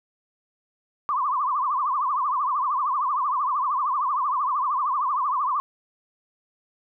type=tone with vibrato; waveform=sine; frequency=1096 Hz; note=C#6; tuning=20 cents flat; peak=-21 dBFS; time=1.09-5.6 s; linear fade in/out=0 ms; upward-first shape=triangle; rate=13 Hz; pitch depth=210 cents each way; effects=none